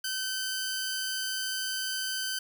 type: tone pair together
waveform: 15% pulse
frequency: 1533 / 4867 Hz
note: G6 / D#8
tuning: -39 / -39 cents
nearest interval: octave + minor sixth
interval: 2000 cents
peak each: -25 / -30 dBFS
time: 0.04-2.39 s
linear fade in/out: 5 ms
effects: none